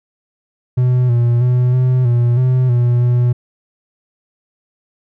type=tone with pitch steps; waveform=triangle; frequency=125.4 / 119.3 / 124.5 / 127.4 / 120 / 127.8 / 121.1 / 122.2 Hz; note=B2 / A#2 / B2 / C3 / B2 / C3 / B2 / B2; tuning=+27 / +41 / +14 / -46 / -49 / -40 / -34 / -18 cents; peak=-8 dBFS; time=0.77-3.33 s; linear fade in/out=10 ms; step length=320 ms; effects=none